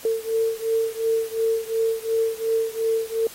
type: beating tone pair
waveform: sine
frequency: 448.9 / 451.7 Hz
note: A4 / A4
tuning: +35 / +45 cents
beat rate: 2.8 Hz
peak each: -23 / -24 dBFS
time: 0.05-3.27 s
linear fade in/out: 2 ms
effects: white hiss -42 dBFS RMS until 3.34 s + AAC 48 kbps